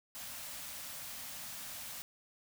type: band-stop noise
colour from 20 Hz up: white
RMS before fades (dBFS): -45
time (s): 0.15-2.02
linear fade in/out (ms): 0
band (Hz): 300 to 500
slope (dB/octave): 96
effects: none